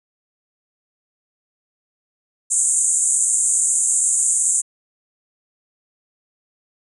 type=band-pass noise; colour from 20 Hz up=pink; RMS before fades=-18 dBFS; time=2.5-4.62 s; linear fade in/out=20 ms; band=6900 to 9400 Hz; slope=96 dB/octave; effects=none